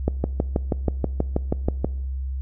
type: click train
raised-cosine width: 2 ms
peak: -7 dBFS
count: 12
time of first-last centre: 0.08-1.846 s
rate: 6.23 Hz
effects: noise-tail reverb RT60 0.9 s tail -22 dB re dry + added 66 Hz sine -25 dBFS peak until 2.41 s